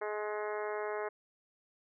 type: harmonic tone with a mistuned harmonic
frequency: 210.7 Hz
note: G#3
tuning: 25 cents sharp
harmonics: 2 / 3 / 4 / 5 / 6 / 7 / 8 / 9 / 10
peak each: -37 / -41 / -43 / -45 / -47 / -48 / -49 / -50 / -51 dBFS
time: 0.01-1.09 s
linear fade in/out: 10 ms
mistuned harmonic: 10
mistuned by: +16 cents
effects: none